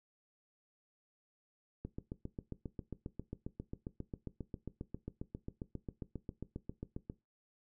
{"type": "click train", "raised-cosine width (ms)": 3, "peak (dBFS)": -28, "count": 40, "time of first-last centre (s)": [1.85, 7.099], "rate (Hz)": 7.43, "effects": ["noise-tail reverb RT60 0.2 s tail -17 dB re dry"]}